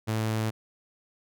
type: tone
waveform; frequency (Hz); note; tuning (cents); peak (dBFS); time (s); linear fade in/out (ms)
sawtooth; 110; A2; 0; -22; 0.07-0.51; 20
effects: none